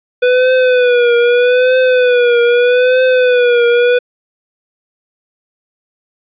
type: tone with vibrato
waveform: square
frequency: 493.9 Hz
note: B4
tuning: in tune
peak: -8 dBFS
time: 0.22-3.99 s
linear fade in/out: 10 ms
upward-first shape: triangle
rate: 0.8 Hz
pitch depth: 74 cents each way
effects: resampled to 8000 Hz + 8-bit